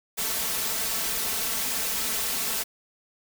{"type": "noise with comb filter", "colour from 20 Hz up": "white", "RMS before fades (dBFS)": -28, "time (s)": [0.17, 2.64], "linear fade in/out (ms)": 20, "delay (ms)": 4.5, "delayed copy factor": 0.7, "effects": []}